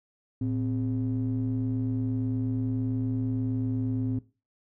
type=ring-modulated tone; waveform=triangle; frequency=73.42 Hz; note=D2; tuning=in tune; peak=-21 dBFS; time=0.41-4.19 s; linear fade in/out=5 ms; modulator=186 Hz; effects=noise-tail reverb RT60 0.3 s tail -18 dB re dry